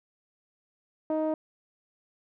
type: tone with low-pass filter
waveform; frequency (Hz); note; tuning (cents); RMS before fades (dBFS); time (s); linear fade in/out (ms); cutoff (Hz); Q
sawtooth; 312.4; D#4; +7; -28; 1.1-1.34; 2; 710; 2.8
effects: none